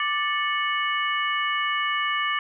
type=harmonic tone with a mistuned harmonic; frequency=588 Hz; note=D5; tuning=2 cents sharp; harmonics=2 / 3 / 4 / 5; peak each=-26 / -28 / -29 / -30 dBFS; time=0-2.39 s; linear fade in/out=2 ms; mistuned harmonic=4; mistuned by=-110 cents; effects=none